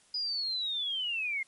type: linear sweep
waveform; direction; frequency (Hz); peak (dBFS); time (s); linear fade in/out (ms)
sine; down; 4978 to 2093; -30; 0.14-1.43; 5
effects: white hiss -63 dBFS RMS until 1.47 s + MP3 48 kbps